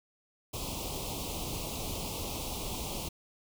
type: band-stop noise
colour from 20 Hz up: pink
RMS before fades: -37 dBFS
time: 0.53-3.09 s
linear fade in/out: 10 ms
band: 1100 to 2500 Hz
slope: 48 dB/octave
effects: none

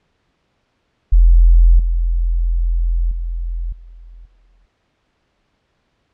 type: tone with level steps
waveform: sine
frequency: 42.4 Hz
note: E1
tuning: 50 cents sharp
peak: -5 / -13 / -19 / -35 / -50 dBFS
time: 1.12-4.66 s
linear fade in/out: 10 ms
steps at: 1.79 / 3.11 / 3.72 / 4.25 s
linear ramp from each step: 5 ms
effects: pink hiss -65 dBFS RMS until 6.13 s + low-pass 4000 Hz 12 dB/octave

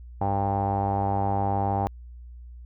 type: tone with low-pass filter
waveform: sawtooth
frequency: 99.2 Hz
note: G2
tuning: 21 cents sharp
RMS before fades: -25 dBFS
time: 0.21-1.87 s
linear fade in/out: 0 ms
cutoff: 810 Hz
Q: 9.6
effects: added 60 Hz sine -40 dBFS peak until 2.65 s

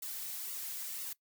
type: noise with flanger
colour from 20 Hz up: blue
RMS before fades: -41 dBFS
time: 0.02-1.13 s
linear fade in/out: 5 ms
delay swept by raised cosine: 1.2 to 3.8 ms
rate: 2 Hz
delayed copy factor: -0.8
effects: noise-tail reverb RT60 0.1 s tail -20 dB re dry

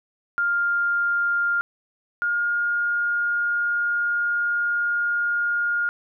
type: tone pair in turn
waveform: sine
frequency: 1402 / 1419.9 Hz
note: F6 / F6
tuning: +6 / +28 cents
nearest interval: unison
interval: 22 cents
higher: second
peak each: -19 / -20 dBFS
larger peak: first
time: 0.38-1.61 / 2.22-5.89 s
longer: second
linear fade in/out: 0 ms
effects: none

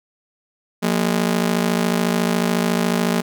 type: ring-modulated tone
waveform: sawtooth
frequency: 205.8 Hz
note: G#3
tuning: 16 cents flat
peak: -10 dBFS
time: 0.82-3.22 s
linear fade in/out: 20 ms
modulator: 27 Hz
effects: none

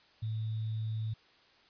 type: tone with sample-and-hold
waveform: sine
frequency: 110 Hz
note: A2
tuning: in tune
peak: -32 dBFS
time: 0.22-1.14 s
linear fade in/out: 10 ms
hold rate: 3675 Hz
effects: white hiss -63 dBFS RMS until 1.69 s + resampled to 11025 Hz

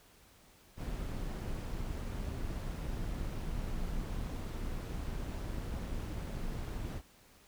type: noise with amplitude modulation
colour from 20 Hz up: brown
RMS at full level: -36 dBFS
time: 0.76-7.02 s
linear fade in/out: 50 ms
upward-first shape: sine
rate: 202 Hz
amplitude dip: 45%
effects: pink hiss -62 dBFS RMS until 7.47 s

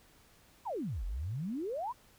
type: exponential two-way sweep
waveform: sine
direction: down then up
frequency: 1065 to 41.45 to 1065 Hz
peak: -34 dBFS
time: 0.65-1.93 s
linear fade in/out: 20 ms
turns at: 1.05 s
effects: pink hiss -63 dBFS RMS until 2.18 s

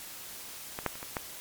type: clicks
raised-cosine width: 0.5 ms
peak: -20 / -12 / -29 / -24 / -15 dBFS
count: 5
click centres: 0.789 / 0.863 / 0.955 / 1.029 / 1.168 s
effects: white hiss -44 dBFS RMS until 1.4 s + MP3 96 kbps

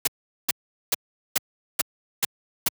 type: noise bursts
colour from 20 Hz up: white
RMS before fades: -21 dBFS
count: 7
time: 0.05-2.685 s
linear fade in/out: 5 ms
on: 25 ms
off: 410 ms
effects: high-pass 100 Hz 12 dB/octave

